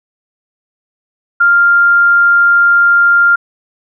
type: tone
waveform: sine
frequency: 1396.9 Hz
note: F6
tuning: in tune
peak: -5 dBFS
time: 1.4-3.36 s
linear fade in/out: 10 ms
effects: none